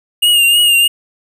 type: tone with vibrato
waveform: square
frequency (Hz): 2835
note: F7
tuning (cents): +25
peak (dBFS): -8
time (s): 0.22-0.88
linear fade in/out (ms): 10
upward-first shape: triangle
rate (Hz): 3.2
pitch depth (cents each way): 51
effects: none